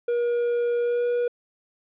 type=tone with pitch glide; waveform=triangle; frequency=477.5 to 483 Hz; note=A#4 to B4; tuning=+42 to -39 cents; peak=-19 dBFS; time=0.08-1.28 s; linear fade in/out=5 ms; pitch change=+19 cents; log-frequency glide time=0.81-1.05 s; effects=resampled to 8000 Hz + 10-bit